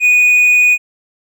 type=tone; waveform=triangle; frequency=2472 Hz; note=D#7; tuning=12 cents flat; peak=-5 dBFS; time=0-0.78 s; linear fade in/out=50 ms; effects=none